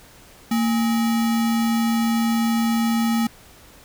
sine tone with sample-and-hold, 228.6 Hz, A#3, 34 cents flat, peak -17 dBFS, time 0.51-3.27 s, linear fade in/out 5 ms, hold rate 1050 Hz, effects pink hiss -48 dBFS RMS until 3.84 s

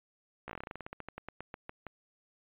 slowing click train, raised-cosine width 0.5 ms, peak -26 dBFS, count 22, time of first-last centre 0.48-1.867 s, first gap 15 ms, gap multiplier 1.13, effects resampled to 8000 Hz

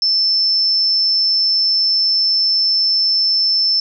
sine tone with amplitude modulation, 5300 Hz, E8, 9 cents sharp, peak -11 dBFS, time 0.02-3.8 s, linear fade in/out 2 ms, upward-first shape sine, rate 168 Hz, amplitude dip 25%, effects none

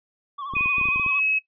triangle tone with vibrato, 1108.7 Hz, C#6, in tune, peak -28 dBFS, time 0.38-1.2 s, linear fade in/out 10 ms, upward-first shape sine, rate 13 Hz, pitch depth 79 cents each way
clicks, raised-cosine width 3 ms, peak -23 dBFS, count 11, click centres 0.537 / 0.567 / 0.609 / 0.659 / 0.783 / 0.813 / 0.856 / 0.887 / 0.96 / 0.997 / 1.063 s
sine tone with pitch glide, 2489 to 2565 Hz, D#7 to E7, 0 to -48 cents, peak -20 dBFS, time 0.55-1.39 s, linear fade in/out 10 ms, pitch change +52 cents, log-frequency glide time 0.8-1.21 s
effects noise-tail reverb RT60 0.1 s tail -17 dB re dry + resampled to 11025 Hz

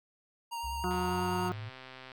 square tone with vibrato, 932.3 Hz, A#5, in tune, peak -36 dBFS, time 0.51-1.5 s, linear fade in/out 20 ms, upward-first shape sine, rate 10 Hz, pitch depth 15 cents each way
sine linear sweep, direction up, 65.41 to 111.4 Hz, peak -38 dBFS, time 0.63-1.7 s, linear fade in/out 20 ms
harmonic tone, 180.6 Hz, F#3, 42 cents flat, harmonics 1 / 2 / 4 / 5 / 6 / 7 / 8, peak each -35 / -35 / -39 / -45 / -44 / -40 / -44 dBFS, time 0.84-1.52 s, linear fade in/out 0 ms
click train, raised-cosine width 0.3 ms, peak -31 dBFS, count 158, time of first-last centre 0.91-2.118 s, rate 130 Hz
effects none

